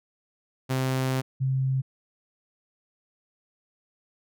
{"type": "tone pair in turn", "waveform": ["sawtooth", "sine"], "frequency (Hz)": [130.81, 132.41], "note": ["C3", "C3"], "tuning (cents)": [0, 21], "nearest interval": "unison", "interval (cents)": 21, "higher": "second", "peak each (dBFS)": [-20, -22], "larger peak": "first", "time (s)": [[0.69, 1.22], [1.4, 1.82]], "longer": "first", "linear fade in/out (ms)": 20, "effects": []}